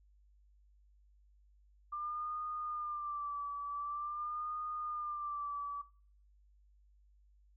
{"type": "tone with vibrato", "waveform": "sine", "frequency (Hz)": 1188, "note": "D6", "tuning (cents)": 20, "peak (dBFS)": -37, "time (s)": [1.92, 5.82], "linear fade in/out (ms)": 10, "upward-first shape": "sine", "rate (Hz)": 0.46, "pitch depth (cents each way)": 57, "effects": ["noise-tail reverb RT60 0.5 s tail -21 dB re dry", "added 50 Hz sine -63 dBFS peak until 7.56 s"]}